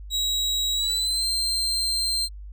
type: tone with pitch glide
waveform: 35% pulse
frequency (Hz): 3852 to 4152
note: B7 to C8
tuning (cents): -44 to -14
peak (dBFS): -21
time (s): 0.1-2.29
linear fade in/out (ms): 50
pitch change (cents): +130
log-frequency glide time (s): 0.72-1.27
effects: added 50 Hz sine -36 dBFS peak until 2.52 s